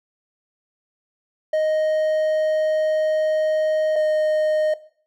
triangle tone pair in turn, 622.3 / 617.3 Hz, D#5 / D#5, 0 / -14 cents, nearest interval unison, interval 14 cents, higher first, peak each -15 / -14 dBFS, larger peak second, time 1.53-3.96 / 3.96-4.74 s, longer first, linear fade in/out 5 ms, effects noise-tail reverb RT60 0.5 s tail -18 dB re dry

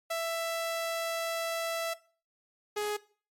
sawtooth tone pair in turn, 663 / 417.7 Hz, E5 / G#4, +10 / +10 cents, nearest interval minor sixth, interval 800 cents, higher first, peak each -26 dBFS, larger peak neither, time 0.1-1.94 / 2.76-2.97 s, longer first, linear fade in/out 10 ms, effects noise-tail reverb RT60 0.4 s tail -19 dB re dry + MP3 64 kbps

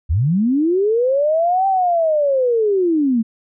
sine linear two-way sweep, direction up then down, 66.2 to 784 to 215.3 Hz, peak -13 dBFS, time 0.09-3.23 s, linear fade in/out 20 ms, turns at 1.67 s, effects none

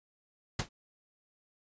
pink noise with exponential decay, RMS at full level -26 dBFS, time 0.59-0.69 s, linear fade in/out 5 ms, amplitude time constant 21 ms, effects resampled to 16000 Hz

